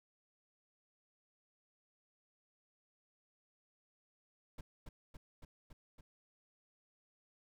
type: noise with echo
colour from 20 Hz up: brown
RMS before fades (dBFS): -45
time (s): 4.58-4.61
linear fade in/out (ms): 5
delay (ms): 280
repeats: 5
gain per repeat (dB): -2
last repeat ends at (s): 6.01
effects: none